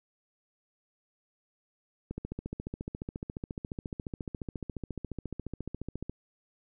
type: click train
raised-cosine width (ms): 3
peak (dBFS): -23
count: 58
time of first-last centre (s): 2.11-6.096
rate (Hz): 14.3
effects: none